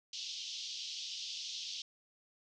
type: band-pass noise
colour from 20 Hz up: pink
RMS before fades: -43 dBFS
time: 0.13-1.82 s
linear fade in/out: 2 ms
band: 3000 to 6000 Hz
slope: 48 dB/octave
effects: none